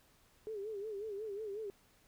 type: tone with vibrato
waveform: sine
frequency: 417.3 Hz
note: G#4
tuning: 8 cents sharp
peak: -39 dBFS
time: 0.47-1.7 s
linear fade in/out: 0 ms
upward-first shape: sine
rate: 5.5 Hz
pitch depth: 110 cents each way
effects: pink hiss -68 dBFS RMS until 2.07 s